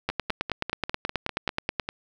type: two click trains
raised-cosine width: 0.3 ms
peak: -9 / -14 dBFS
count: 17 / 10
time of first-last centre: 0.09-1.798 / 0.1-1.889 s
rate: 9.37 / 5.03 Hz
effects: none